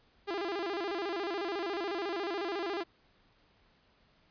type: tone with vibrato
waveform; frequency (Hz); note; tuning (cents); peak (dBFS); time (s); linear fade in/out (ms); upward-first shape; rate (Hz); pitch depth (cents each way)
sawtooth; 370; F#4; 0; -29; 0.27-2.84; 20; square; 14; 150
effects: pink hiss -67 dBFS RMS until 4.3 s + resampled to 11025 Hz